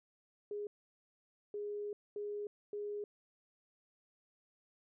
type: tone bursts at uneven times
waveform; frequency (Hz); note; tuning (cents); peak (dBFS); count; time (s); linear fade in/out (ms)
sine; 413.3; G#4; -8; -38; 4; 0.51-0.67 / 1.54-1.93 / 2.16-2.47 / 2.73-3.04; 2
effects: none